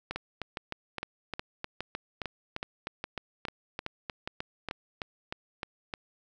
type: two click trains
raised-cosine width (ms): 0.3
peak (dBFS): -18 / -18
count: 12 / 20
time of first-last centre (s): 0.16-4.687 / 0.11-5.938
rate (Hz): 2.43 / 3.26
effects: none